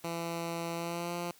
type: tone with pitch glide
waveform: 10% pulse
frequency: 168.2 to 173.43 Hz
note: E3 to F3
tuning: +35 to -12 cents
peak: -26 dBFS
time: 0.04-1.31 s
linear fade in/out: 2 ms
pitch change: +53 cents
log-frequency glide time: 0.74-1.15 s
effects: white hiss -60 dBFS RMS until 1.39 s + high-pass 80 Hz 12 dB/octave